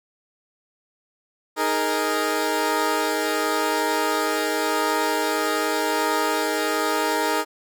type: chord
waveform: 15% pulse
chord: D# suspended fourth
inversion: none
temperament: equal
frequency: 311.1 / 415.3 / 466.2 Hz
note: D#4 / G#4 / A#4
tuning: 0 / 0 / 0 cents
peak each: -19 dBFS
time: 1.56-7.45 s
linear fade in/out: 50 ms
effects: none